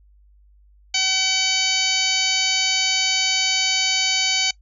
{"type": "harmonic tone", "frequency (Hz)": 760, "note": "F#5", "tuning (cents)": 46, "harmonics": [1, 2, 3, 4, 5, 6, 7, 8, 9], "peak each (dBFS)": [-33, -35, -24, -24, -30, -23, -33, -27, -28], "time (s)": [0.94, 4.51], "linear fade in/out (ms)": 5, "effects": ["noise-tail reverb RT60 0.1 s tail -22 dB re dry", "added 50 Hz sine -50 dBFS peak until 4.61 s"]}